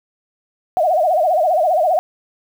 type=tone with vibrato; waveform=sine; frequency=674 Hz; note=E5; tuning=38 cents sharp; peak=-12 dBFS; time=0.77-1.99 s; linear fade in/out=0 ms; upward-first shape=sine; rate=15 Hz; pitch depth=190 cents each way; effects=7-bit